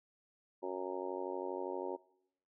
harmonic tone, 92.5 Hz, F#2, in tune, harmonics 3 / 4 / 5 / 6 / 7 / 8 / 9 / 10, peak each -48 / -40 / -45 / -44 / -50 / -55 / -49 / -47 dBFS, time 0.62-1.97 s, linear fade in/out 20 ms, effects noise-tail reverb RT60 0.8 s tail -22 dB re dry

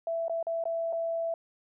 sine tone with dropouts, 664 Hz, E5, 12 cents sharp, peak -28 dBFS, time 0.07-1.34 s, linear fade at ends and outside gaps 2 ms, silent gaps 0.282-0.296 / 0.428-0.468 / 0.639-0.654 / 0.926-0.93 s, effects none

